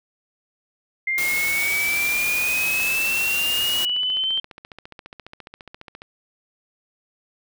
sine exponential sweep, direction up, 2093 to 3136 Hz, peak -20 dBFS, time 1.07-4.4 s, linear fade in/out 5 ms
white noise, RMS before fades -28 dBFS, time 1.18-3.85 s, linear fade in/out 0 ms
click train, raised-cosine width 0.3 ms, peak -23 dBFS, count 48, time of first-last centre 2.8-6.019 s, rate 14.6 Hz
effects none

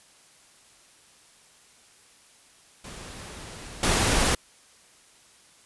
pink noise with level steps, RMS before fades -41 / -22 dBFS, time 2.84-4.35 s, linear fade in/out 5 ms, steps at 3.83 s, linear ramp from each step 2 ms, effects white hiss -56 dBFS RMS until 5.65 s + resampled to 24000 Hz

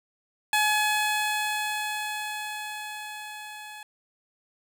15% pulse tone with level ramp, 848 Hz, G#5, 36 cents sharp, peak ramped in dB -14 to -34 dBFS, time 0.53-3.83 s, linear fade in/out 2 ms, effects none

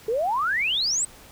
sine exponential sweep, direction up, 421.8 to 8372 Hz, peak -21 dBFS, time 0.08-1.05 s, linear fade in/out 5 ms, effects pink hiss -48 dBFS RMS until 1.31 s

